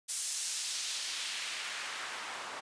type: noise with band-pass filter sweep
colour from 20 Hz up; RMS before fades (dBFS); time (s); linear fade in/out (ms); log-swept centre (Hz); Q
white; -38; 0.08-2.61; 20; 8800 to 920; 0.97
effects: resampled to 22050 Hz